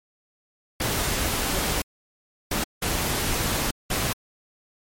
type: noise bursts at uneven times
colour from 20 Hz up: pink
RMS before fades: -25 dBFS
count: 4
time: 0.8-1.82 / 2.51-2.64 / 2.82-3.71 / 3.9-4.13 s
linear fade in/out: 5 ms
effects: MP3 64 kbps